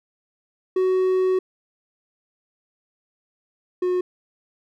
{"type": "tone pair in turn", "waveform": "triangle", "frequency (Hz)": [372.9, 362.5], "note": ["F#4", "F#4"], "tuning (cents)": [14, -35], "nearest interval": "unison", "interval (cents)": 49, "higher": "first", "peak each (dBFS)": [-15, -17], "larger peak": "first", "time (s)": [[0.76, 1.39], [3.82, 4.01]], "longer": "first", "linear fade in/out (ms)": 5, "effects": []}